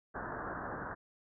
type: low-pass noise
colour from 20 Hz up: white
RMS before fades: -41 dBFS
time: 0.14-0.95 s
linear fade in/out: 20 ms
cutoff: 1700 Hz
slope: 96 dB/octave
effects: none